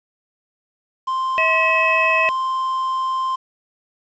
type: tone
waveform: triangle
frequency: 1046.5 Hz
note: C6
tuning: in tune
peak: -17 dBFS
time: 1.07-3.36 s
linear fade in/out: 10 ms
type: harmonic tone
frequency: 644 Hz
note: E5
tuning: 41 cents flat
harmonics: 1 / 3 / 4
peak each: -22 / -23 / -17 dBFS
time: 1.38-2.29 s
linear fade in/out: 0 ms
effects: resampled to 16000 Hz + 8-bit